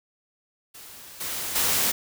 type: noise with level steps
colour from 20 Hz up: white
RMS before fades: -44 / -31 / -23 dBFS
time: 0.74-1.92 s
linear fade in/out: 10 ms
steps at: 1.2 / 1.55 s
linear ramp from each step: 10 ms
effects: none